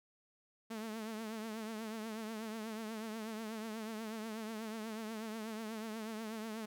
sawtooth tone with vibrato, 220 Hz, A3, in tune, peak -37 dBFS, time 0.7-6.66 s, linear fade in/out 10 ms, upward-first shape triangle, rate 8.2 Hz, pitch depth 78 cents each way, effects none

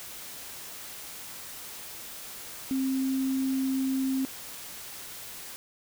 sine tone in noise, 265.1 Hz, C4, 23 cents sharp, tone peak -25 dBFS, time 2.71-4.25 s, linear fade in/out 0 ms, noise white, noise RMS -42 dBFS, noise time 0-5.56 s, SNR +14 dB, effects none

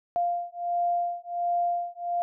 sine beating tone pair, 697 / 698.4 Hz, F5 / F5, -4 / 0 cents, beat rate 1.4 Hz, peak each -28 dBFS, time 0.16-2.22 s, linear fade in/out 0 ms, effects none

